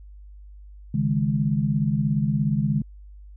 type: chord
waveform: sine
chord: C# suspended second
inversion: none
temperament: equal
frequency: 138.59 / 155.56 / 207.7 Hz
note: C#3 / D#3 / G#3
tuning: 0 / 0 / 0 cents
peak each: -24 dBFS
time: 0.94-2.82 s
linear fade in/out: 5 ms
effects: added 50 Hz sine -41 dBFS peak until 3.36 s